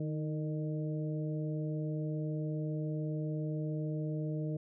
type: harmonic tone with a mistuned harmonic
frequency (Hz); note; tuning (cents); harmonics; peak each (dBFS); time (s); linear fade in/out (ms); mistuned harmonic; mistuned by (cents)
152.9; D#3; -30; 1 / 2 / 3 / 4; -34 / -40 / -44 / -46; 0-4.57; 5; 2; +40
effects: none